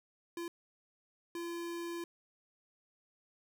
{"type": "tone bursts at uneven times", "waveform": "square", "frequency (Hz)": 341.2, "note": "F4", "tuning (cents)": -40, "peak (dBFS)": -39, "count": 2, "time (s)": [[0.37, 0.48], [1.35, 2.04]], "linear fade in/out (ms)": 2, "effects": ["13-bit"]}